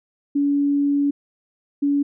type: tone pair in turn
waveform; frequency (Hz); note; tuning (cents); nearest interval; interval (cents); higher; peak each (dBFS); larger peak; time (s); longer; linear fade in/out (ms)
sine; 284.6 / 284.6; C#4 / C#4; +46 / +46; unison; 0; neither; -16; neither; 0.35-1.11 / 1.82-2.03; first; 10
effects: none